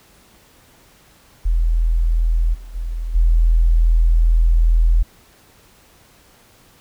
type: tone with level steps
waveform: sine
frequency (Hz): 41.2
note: E1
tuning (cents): 0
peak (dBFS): -13 / -32 / -21 / -10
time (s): 1.45-5.03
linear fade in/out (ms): 10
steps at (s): 2.53 / 2.74 / 3.14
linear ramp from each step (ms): 20
effects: pink hiss -51 dBFS RMS until 6.8 s